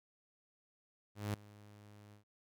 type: tone with ADSR envelope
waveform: sawtooth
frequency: 103.83 Hz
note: G#2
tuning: in tune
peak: -30 dBFS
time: 1.15-2.24 s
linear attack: 190 ms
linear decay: 3 ms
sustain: -22 dB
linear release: 110 ms
effects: none